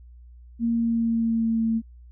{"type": "tone with pitch glide", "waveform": "sine", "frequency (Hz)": [232.2, 225.5], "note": ["A#3", "A3"], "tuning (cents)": [-7, 43], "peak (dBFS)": -20, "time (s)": [0.59, 1.82], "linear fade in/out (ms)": 50, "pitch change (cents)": -50, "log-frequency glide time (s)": [0.7, 1.59], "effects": ["added 60 Hz sine -44 dBFS peak until 2.11 s"]}